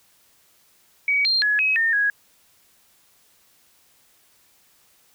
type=tone with pitch steps; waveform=sine; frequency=2264 / 4188 / 1688 / 2549 / 1820 / 1658 Hz; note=C#7 / C8 / G#6 / D#7 / A#6 / G#6; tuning=+36 / +1 / +28 / +41 / -42 / -3 cents; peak=-17 dBFS; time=1.08-2.1 s; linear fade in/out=2 ms; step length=170 ms; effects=white hiss -59 dBFS RMS until 5.14 s

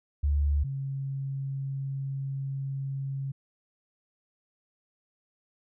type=tone pair in turn; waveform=sine; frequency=72.3 / 136.48 Hz; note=D2 / C#3; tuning=-27 / -27 cents; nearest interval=major seventh; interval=1100 cents; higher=second; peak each=-22 / -30 dBFS; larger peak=first; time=0.23-0.64 / 0.64-3.32 s; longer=second; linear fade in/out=10 ms; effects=none

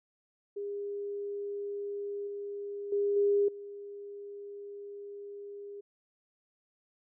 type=tone with level steps; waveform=sine; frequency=405.4 Hz; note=G#4; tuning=42 cents flat; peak=-34 / -36 / -26 / -23 / -41 dBFS; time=0.56-5.81 s; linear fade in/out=10 ms; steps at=2.27 / 2.92 / 3.16 / 3.48 s; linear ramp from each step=5 ms; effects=none

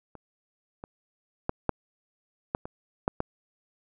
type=clicks; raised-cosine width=1 ms; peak=-30 / -25 / -12 / -9 / -12 / -23 / -10 / -13 dBFS; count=8; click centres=0.153 / 0.839 / 1.494 / 1.693 / 2.549 / 2.655 / 3.079 / 3.204 s; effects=none

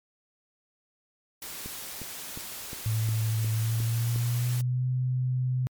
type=noise; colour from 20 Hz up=white; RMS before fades=-39 dBFS; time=1.42-4.61 s; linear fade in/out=2 ms
type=click train; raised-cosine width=3 ms; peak=-26 dBFS; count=8; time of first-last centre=1.66-4.16 s; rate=2.8 Hz
type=tone with pitch glide; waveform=sine; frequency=110.8 to 127.28 Hz; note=A2 to C3; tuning=+13 to -47 cents; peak=-24 dBFS; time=2.86-5.67 s; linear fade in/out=0 ms; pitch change=+240 cents; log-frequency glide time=3.54-4.86 s
effects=MP3 96 kbps

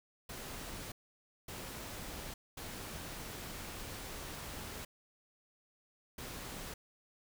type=noise bursts at uneven times; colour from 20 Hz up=pink; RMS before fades=-45 dBFS; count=4; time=0.29-0.92 / 1.48-2.34 / 2.57-4.85 / 6.18-6.74 s; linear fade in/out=5 ms; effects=none

